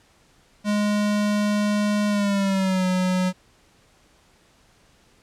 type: tone with pitch glide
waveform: square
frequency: 207.7 to 183.97 Hz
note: G#3 to F#3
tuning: 0 to -10 cents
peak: -20 dBFS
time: 0.64-3.33 s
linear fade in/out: 50 ms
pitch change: -210 cents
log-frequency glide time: 2.08-2.86 s
effects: pink hiss -58 dBFS RMS until 5.22 s + low-pass 9000 Hz 12 dB/octave